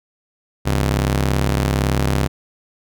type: ring-modulated tone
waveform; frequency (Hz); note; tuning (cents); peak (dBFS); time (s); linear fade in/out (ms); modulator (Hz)
sawtooth; 101.4; G#2; -41; -9; 0.65-2.28; 20; 31.8
effects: none